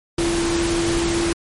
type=tone in noise; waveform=sine; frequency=338.4 Hz; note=E4; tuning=45 cents sharp; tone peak=-19 dBFS; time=0.18-1.33 s; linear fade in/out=5 ms; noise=pink; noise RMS=-24 dBFS; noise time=0.18-1.33 s; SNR=+2 dB; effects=MP3 48 kbps